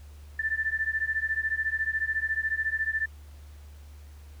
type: beating tone pair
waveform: sine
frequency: 1762 / 1776 Hz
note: A6 / A6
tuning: +2 / +16 cents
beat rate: 14 Hz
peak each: -29 dBFS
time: 0.39-3.06 s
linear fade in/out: 5 ms
effects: added 73 Hz sine -44 dBFS peak until 4.4 s + pink hiss -59 dBFS RMS until 4.4 s